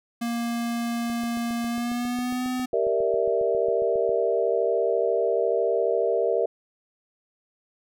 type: tone with pitch glide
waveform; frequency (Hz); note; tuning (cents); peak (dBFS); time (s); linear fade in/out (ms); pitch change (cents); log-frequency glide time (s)
square; 234.7 to 253; A#3 to B3; +12 to +42; -26; 0.21-2.66; 10; +130; 1.68-2.47
type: click train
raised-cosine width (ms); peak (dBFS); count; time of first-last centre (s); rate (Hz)
2; -29; 23; 1.1-4.093; 7.35
type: chord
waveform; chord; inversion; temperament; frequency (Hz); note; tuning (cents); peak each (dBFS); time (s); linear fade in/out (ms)
sine; E half-diminished seventh; first; equal; 392 / 466.2 / 587.3 / 659.3; G4 / Bb4 / D5 / E5; 0 / 0 / 0 / 0; -27 / -24 / -28 / -26; 2.73-6.46; 5
effects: none